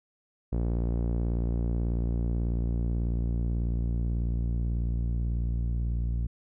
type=tone with low-pass filter sweep; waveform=sawtooth; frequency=58.27 Hz; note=A#1; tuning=in tune; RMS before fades=-28 dBFS; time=0.52-6.27 s; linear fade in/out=10 ms; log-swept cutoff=470 to 140 Hz; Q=0.73; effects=none